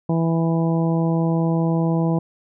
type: harmonic tone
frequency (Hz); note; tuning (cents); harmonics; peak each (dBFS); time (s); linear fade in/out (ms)
164.81; E3; 0; 1 / 2 / 3 / 4 / 5 / 6; -18 / -24 / -28 / -30 / -32 / -34; 0.09-2.19; 5
effects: none